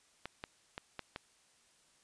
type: clicks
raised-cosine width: 0.3 ms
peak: -24 dBFS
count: 5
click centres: 0.256 / 0.439 / 0.779 / 0.993 / 1.161 s
effects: white hiss -68 dBFS RMS until 2.03 s + resampled to 22050 Hz